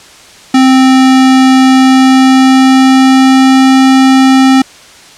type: tone with pitch glide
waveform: square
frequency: 261.6 to 264.2 Hz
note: C4 to C4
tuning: 0 to +17 cents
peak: -3 dBFS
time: 0.54-4.62 s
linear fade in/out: 5 ms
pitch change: +17 cents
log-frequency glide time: 1.59-3.83 s
effects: white hiss -35 dBFS RMS until 5.17 s + low-pass 7000 Hz 12 dB/octave